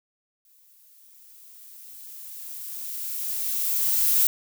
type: noise with exponential growth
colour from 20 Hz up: violet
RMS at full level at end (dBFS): -19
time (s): 0.45-4.27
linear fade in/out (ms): 1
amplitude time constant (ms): 830
effects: none